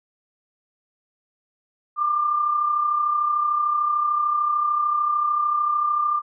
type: tone pair together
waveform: sine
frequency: 1162.6 / 1196 Hz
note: D6 / D6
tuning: -18 / +31 cents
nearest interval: unison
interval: 49 cents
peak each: -29 / -19 dBFS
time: 1.96-6.22 s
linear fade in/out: 50 ms
effects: none